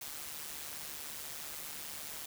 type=noise with amplitude modulation; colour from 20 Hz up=white; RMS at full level=-41 dBFS; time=0.01-2.26 s; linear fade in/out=5 ms; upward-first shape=sine; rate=149 Hz; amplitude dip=65%; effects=none